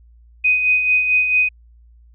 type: tone with tremolo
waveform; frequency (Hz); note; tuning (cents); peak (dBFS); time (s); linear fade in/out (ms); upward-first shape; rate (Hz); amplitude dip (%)
sine; 2500; D#7; +8; -11; 0.44-1.49; 10; sine; 4.5; 50
effects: added 58 Hz sine -45 dBFS peak until 2.14 s